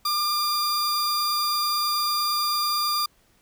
45% pulse tone pair together, 1197 / 4788 Hz, D6 / D8, +33 / +33 cents, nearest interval 2 octaves, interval 2400 cents, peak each -25 dBFS, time 0.05-3.06 s, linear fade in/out 5 ms, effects pink hiss -62 dBFS RMS until 3.41 s

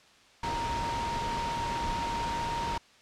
sine tone in noise, 932.3 Hz, A#5, in tune, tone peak -31 dBFS, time 0.43-2.78 s, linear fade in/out 5 ms, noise pink, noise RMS -35 dBFS, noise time 0.43-2.78 s, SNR +1 dB, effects white hiss -58 dBFS RMS until 3.01 s + low-pass 5000 Hz 12 dB/octave

